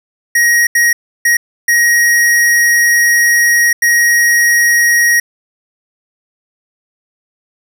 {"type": "tone bursts at uneven times", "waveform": "square", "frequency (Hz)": 1889, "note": "A#6", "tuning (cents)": 22, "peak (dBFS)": -8, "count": 5, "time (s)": [[0.35, 0.67], [0.75, 0.93], [1.25, 1.37], [1.68, 3.73], [3.82, 5.2]], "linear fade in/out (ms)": 5, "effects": []}